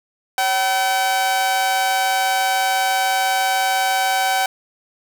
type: tone with amplitude modulation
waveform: sawtooth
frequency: 764 Hz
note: G5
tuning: 45 cents flat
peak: -10 dBFS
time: 0.38-4.46 s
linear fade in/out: 2 ms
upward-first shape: sine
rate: 214 Hz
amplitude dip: 55%
effects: none